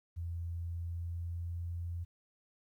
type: tone with pitch glide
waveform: sine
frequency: 84.8 to 85.88 Hz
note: E2 to F2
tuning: +50 to -29 cents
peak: -36 dBFS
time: 0.16-2.05 s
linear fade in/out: 20 ms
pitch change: +21 cents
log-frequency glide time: 0.45-1.84 s
effects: 12-bit